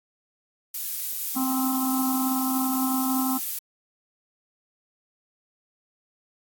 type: noise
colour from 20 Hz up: violet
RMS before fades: -29 dBFS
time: 0.74-3.59 s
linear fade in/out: 5 ms
type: harmonic tone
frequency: 261.6 Hz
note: C4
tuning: in tune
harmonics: 1 / 3 / 4 / 5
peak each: -24 / -34 / -36 / -38 dBFS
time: 1.36-3.38 s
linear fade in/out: 10 ms
effects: AAC 64 kbps